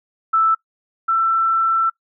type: tone pair in turn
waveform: sine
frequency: 1320 / 1336.9 Hz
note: E6 / E6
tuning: +2 / +24 cents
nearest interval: unison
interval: 22 cents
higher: second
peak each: -12 / -14 dBFS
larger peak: first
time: 0.33-0.55 / 1.08-1.9 s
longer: second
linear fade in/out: 10 ms
effects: noise-tail reverb RT60 0.1 s tail -21 dB re dry